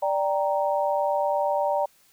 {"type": "chord", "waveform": "sine", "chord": "G minor", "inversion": "second", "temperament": "equal", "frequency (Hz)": [587.3, 784, 932.3], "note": ["D5", "G5", "Bb5"], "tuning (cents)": [0, 0, 0], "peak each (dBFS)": [-24, -27, -27], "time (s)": [0.02, 1.86], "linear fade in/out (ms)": 10, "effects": ["white hiss -60 dBFS RMS until 2.12 s"]}